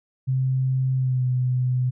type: tone with pitch glide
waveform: sine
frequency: 130.81 to 126.5 Hz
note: C3 to B2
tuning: 0 to +42 cents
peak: -19 dBFS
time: 0.27-1.91 s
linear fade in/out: 20 ms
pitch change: -58 cents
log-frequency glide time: 0.95-1.26 s
effects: none